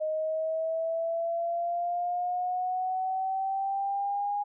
sine exponential sweep, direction up, 620 to 822 Hz, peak -27 dBFS, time 0-4.44 s, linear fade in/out 20 ms, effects none

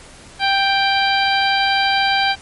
harmonic tone, 786 Hz, G5, 4 cents sharp, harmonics 1 / 2 / 3 / 4 / 5 / 6, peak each -17 / -20 / -22 / -23 / -24 / -25 dBFS, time 0.39-2.36 s, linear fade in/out 50 ms, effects pink hiss -41 dBFS RMS until 2.41 s + MP3 48 kbps

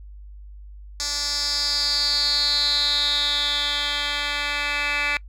10% pulse tone with band-pass filter sweep, 290.1 Hz, D4, 21 cents flat, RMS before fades -23 dBFS, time 1-5.17 s, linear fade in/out 0 ms, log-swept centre 5700 to 2500 Hz, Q 7.3, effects noise-tail reverb RT60 0.1 s tail -24 dB re dry + added 50 Hz sine -38 dBFS peak until 5.28 s

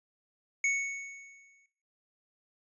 square tone with exponential decay, 2217 Hz, C#7, in tune, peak -25 dBFS, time 0.64-1.66 s, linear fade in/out 2 ms, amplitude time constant 220 ms, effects noise-tail reverb RT60 0.6 s tail -18 dB re dry + resampled to 22050 Hz

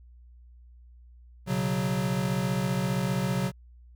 square chord, B suspended second, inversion none, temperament equal, 123.47 / 138.59 / 185 Hz, B2 / C#3 / F#3, 0 / 0 / 0 cents, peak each -33 / -31 / -29 dBFS, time 1.46-3.52 s, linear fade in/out 50 ms, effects added 60 Hz sine -49 dBFS peak until 3.95 s

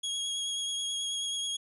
sawtooth tone with vibrato, 3300 Hz, G#7, 12 cents flat, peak -28 dBFS, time 0.03-1.57 s, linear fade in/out 10 ms, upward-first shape triangle, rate 9.3 Hz, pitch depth 22 cents each way, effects resampled to 24000 Hz

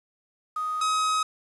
sine / 45% pulse tone pair in turn, 1248 / 1267.6 Hz, D#6 / D#6, +5 / +32 cents, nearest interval unison, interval 27 cents, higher second, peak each -26 / -22 dBFS, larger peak second, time 0.56-0.81 / 0.81-1.23 s, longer second, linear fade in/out 5 ms, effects resampled to 24000 Hz + 8-bit

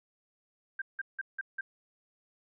sine tone bursts, 1581 Hz, G6, 14 cents sharp, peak -32 dBFS, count 5, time 0.79-1.61 s, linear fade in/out 5 ms, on 28 ms, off 170 ms, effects none

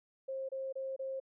sine tone bursts, 533 Hz, C5, 32 cents sharp, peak -36 dBFS, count 4, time 0.28-1.201 s, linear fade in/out 10 ms, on 210 ms, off 27 ms, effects none

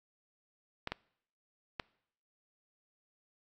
clicks, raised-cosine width 0.3 ms, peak -19 dBFS, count 3, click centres 0.874 / 0.92 / 1.798 s, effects noise-tail reverb RT60 0.7 s tail -24 dB re dry + AAC 64 kbps

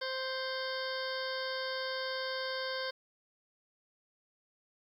harmonic tone with a mistuned harmonic, 523.3 Hz, C5, in tune, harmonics 1 / 2 / 3 / 4 / 6 / 7 / 8 / 9 / 10, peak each -38 / -43 / -40 / -47 / -46 / -47 / -47 / -45 / -49 dBFS, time 0.01-2.91 s, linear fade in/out 10 ms, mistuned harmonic 8, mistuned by +78 cents, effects 11-bit

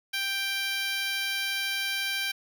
10% pulse tone with high-pass filter, 786 Hz, G5, 4 cents sharp, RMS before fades -30 dBFS, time 0.13-2.32 s, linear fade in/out 10 ms, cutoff 1800 Hz, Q 1.3, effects none

